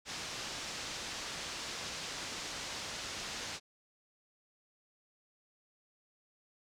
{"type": "low-pass noise", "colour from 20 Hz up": "white", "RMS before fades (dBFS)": -42, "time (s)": [0.05, 3.6], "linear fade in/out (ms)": 50, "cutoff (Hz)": 6400, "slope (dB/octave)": 24, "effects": []}